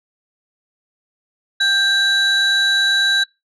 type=tone pair together; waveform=sine; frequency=1582 / 3926 Hz; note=G6 / B7; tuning=+15 / -11 cents; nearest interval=octave + major third; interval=1574 cents; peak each=-14 dBFS; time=1.6-3.24 s; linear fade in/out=10 ms; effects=noise-tail reverb RT60 0.2 s tail -22 dB re dry + tanh soft clip ceiling -10 dBFS